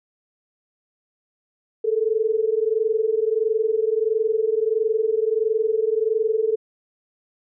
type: tone pair together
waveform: sine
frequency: 430.3 / 451.8 Hz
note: A4 / A4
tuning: -39 / +46 cents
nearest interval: minor second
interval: 85 cents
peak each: -21 dBFS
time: 1.84-6.56 s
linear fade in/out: 10 ms
effects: none